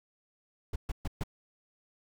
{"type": "noise bursts", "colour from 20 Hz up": "brown", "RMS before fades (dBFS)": -32, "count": 4, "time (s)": [0.73, 1.236], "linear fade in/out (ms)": 5, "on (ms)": 29, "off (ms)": 130, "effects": []}